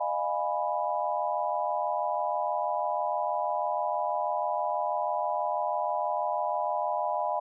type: chord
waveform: sine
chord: F half-diminished seventh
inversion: third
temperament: equal with one note detuned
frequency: 612.3 / 698.5 / 830.6 / 987.8 Hz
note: Eb5 / F5 / Ab5 / Cb6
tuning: -28 / 0 / 0 / 0 cents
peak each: -32 dBFS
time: 0-7.4 s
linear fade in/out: 10 ms
effects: none